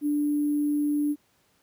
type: tone with sample-and-hold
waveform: sine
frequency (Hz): 293.7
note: D4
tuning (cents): 0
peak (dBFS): -22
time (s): 0.01-1.16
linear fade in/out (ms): 50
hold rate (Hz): 11025
effects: pink hiss -66 dBFS RMS until 1.62 s + high-pass 100 Hz 12 dB/octave